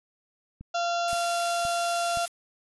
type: click train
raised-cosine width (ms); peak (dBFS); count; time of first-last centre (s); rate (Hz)
5; -29; 4; 0.61-2.172; 1.92
type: harmonic tone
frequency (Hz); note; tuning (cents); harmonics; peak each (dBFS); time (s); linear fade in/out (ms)
689; F5; -24; 1 / 2 / 4 / 5 / 6 / 7 / 8 / 9 / 10; -26 / -32 / -38 / -40 / -42 / -43 / -44 / -45 / -46; 0.74-2.26; 10
type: noise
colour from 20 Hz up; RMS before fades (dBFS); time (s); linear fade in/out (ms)
blue; -34; 1.08-2.28; 2
effects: resampled to 24000 Hz